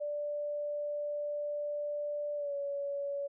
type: tone with pitch glide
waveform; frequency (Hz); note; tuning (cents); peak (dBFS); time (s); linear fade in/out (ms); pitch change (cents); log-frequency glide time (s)
sine; 587.3 to 565; D5 to C#5; 0 to +33; -33; 0-3.28; 20; -67; 2.36-2.54
effects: none